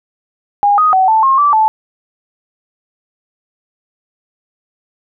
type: tone with pitch steps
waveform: sine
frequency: 815 / 1248 / 755 / 881 / 1072 / 1162 / 873 Hz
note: G#5 / D#6 / F#5 / A5 / C6 / D6 / A5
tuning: -33 / +5 / +35 / +2 / +42 / -19 / -14 cents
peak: -7 dBFS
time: 0.63-1.68 s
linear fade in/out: 0 ms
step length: 150 ms
effects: none